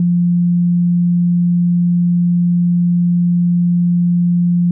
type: tone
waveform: sine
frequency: 174.61 Hz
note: F3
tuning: in tune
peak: -10 dBFS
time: 0-4.71 s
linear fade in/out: 2 ms
effects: none